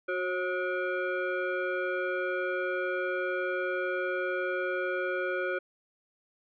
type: tone with frequency modulation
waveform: sine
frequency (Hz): 542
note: C#5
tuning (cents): -39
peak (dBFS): -28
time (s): 0.08-5.59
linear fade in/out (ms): 10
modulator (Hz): 909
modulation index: 1.4
effects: none